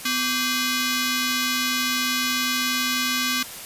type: ring-modulated tone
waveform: 10% pulse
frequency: 908 Hz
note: A#5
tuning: 46 cents flat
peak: -10 dBFS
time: 0.05-3.43 s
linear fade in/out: 5 ms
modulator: 657 Hz
effects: white hiss -37 dBFS RMS until 3.65 s + resampled to 32000 Hz